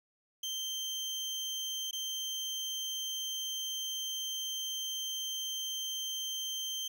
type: tone with dropouts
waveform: 30% pulse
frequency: 3136 Hz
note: G7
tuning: in tune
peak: -32 dBFS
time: 0.43-6.88 s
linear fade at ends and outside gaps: 5 ms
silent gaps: 1.911-1.929 s
effects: none